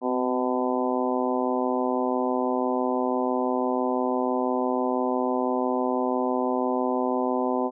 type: harmonic tone with a mistuned harmonic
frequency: 126 Hz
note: B2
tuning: 35 cents sharp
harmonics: 2 / 3 / 4 / 5 / 6 / 7 / 8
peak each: -27 / -29 / -30 / -31 / -32 / -32 / -33 dBFS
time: 0.01-7.71 s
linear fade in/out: 50 ms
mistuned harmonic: 2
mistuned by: +29 cents
effects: none